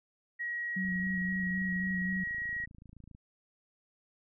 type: tone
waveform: sine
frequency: 1903 Hz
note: A#6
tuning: 35 cents sharp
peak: -33 dBFS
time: 0.39-2.66 s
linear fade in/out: 20 ms
type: tone with vibrato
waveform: sine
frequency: 185.6 Hz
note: F#3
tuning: 6 cents sharp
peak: -32 dBFS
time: 0.76-2.24 s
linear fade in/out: 10 ms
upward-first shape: square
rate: 3.8 Hz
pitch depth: 24 cents each way
type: click train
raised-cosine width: 5 ms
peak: -40 dBFS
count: 64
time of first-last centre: 0.85-3.149 s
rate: 27.4 Hz
effects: none